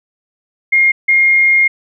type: tone pair in turn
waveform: sine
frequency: 2132 / 2132 Hz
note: C7 / C7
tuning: +32 / +32 cents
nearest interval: unison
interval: 0 cents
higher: neither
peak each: -7 dBFS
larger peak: neither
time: 0.72-0.92 / 1.08-1.68 s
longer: second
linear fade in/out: 10 ms
effects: none